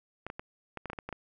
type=clicks; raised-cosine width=0.5 ms; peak=-23 dBFS; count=10; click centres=0.266 / 0.301 / 0.395 / 0.773 / 0.857 / 0.9 / 0.932 / 0.988 / 1.09 / 1.127 s; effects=none